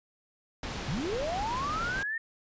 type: low-pass noise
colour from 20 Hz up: pink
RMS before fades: -37 dBFS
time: 0.63-2.03 s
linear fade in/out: 2 ms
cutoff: 5700 Hz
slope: 12 dB/octave
type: linear sweep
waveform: sine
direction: up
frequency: 106.5 to 1842 Hz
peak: -30 dBFS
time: 0.88-2.18 s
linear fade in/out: 5 ms
effects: resampled to 16000 Hz